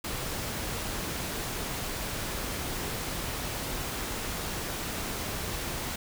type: noise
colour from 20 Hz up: pink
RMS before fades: -34 dBFS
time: 0.04-5.96 s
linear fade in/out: 5 ms
effects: none